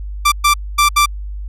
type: tone bursts at uneven times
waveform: sawtooth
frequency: 1174.7 Hz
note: D6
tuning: in tune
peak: -5 dBFS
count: 4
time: 0.25-0.32 / 0.44-0.54 / 0.78-0.89 / 0.96-1.06 s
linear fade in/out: 10 ms
effects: added 50 Hz sine -23 dBFS peak until 1.48 s + resampled to 32000 Hz